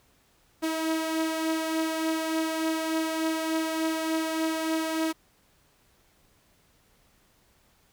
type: beating tone pair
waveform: sawtooth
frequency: 320 / 323.4 Hz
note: D#4 / E4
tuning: +49 / -33 cents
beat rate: 3.4 Hz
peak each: -23 / -30 dBFS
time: 0.62-5.13 s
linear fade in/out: 20 ms
effects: pink hiss -64 dBFS RMS until 7.92 s